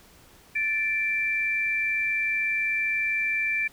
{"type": "tone pair together", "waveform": "sine", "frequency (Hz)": [1757.6, 2349], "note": ["A6", "D7"], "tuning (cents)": [-2, 0], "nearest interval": "perfect fourth", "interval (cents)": 502, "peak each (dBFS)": [-30, -24], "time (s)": [0.55, 3.68], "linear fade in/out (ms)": 10, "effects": ["pink hiss -54 dBFS RMS until 3.72 s"]}